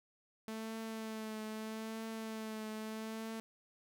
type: tone with vibrato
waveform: sawtooth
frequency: 220 Hz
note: A3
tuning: in tune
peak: -37 dBFS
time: 0.48-3.4 s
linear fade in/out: 0 ms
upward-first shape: triangle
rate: 0.79 Hz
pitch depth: 30 cents each way
effects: none